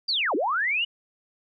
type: linear two-way sweep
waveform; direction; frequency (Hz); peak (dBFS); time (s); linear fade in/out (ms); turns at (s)
sine; down then up; 4844 to 262.8 to 2974; -22; 0.08-0.85; 10; 0.35
effects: none